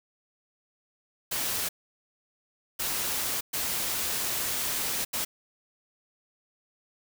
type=noise bursts at uneven times; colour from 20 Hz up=white; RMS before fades=-30 dBFS; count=4; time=1.31-1.69 / 2.79-3.41 / 3.53-5.05 / 5.13-5.25 s; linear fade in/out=10 ms; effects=none